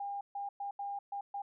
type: tone bursts at uneven times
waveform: sine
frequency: 804 Hz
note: G5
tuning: 44 cents sharp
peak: -36 dBFS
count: 6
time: 0-0.21 / 0.35-0.49 / 0.6-0.71 / 0.79-0.99 / 1.12-1.21 / 1.34-1.42 s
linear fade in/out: 5 ms
effects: none